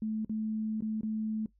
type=tone with dropouts; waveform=sine; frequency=217.6 Hz; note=A3; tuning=19 cents flat; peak=-30 dBFS; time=0.02-1.46 s; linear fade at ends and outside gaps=2 ms; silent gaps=0.248-0.295 / 0.807-0.822 / 1.01-1.032 s; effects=noise-tail reverb RT60 0.1 s tail -17 dB re dry + added 50 Hz sine -65 dBFS peak until 1.59 s